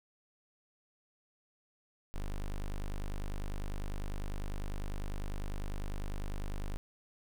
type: tone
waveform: square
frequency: 25 Hz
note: G0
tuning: 35 cents sharp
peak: -35 dBFS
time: 2.14-6.77 s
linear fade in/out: 0 ms
effects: none